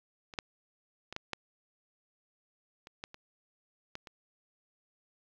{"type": "clicks", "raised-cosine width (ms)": 0.2, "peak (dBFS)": [-29, -14, -24, -18, -16, -30, -21, -30, -22, -29], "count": 10, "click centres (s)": [0.338, 0.388, 1.126, 1.164, 1.333, 2.871, 3.039, 3.144, 3.954, 4.072], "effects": ["low-pass 5000 Hz 12 dB/octave", "9-bit"]}